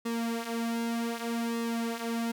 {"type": "tone with flanger", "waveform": "sawtooth", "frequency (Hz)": 231.8, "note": "A#3", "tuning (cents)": -10, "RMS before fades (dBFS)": -32, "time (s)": [0.05, 2.32], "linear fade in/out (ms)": 10, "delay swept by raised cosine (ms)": [1.3, 7], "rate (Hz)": 0.65, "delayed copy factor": -0.7, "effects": []}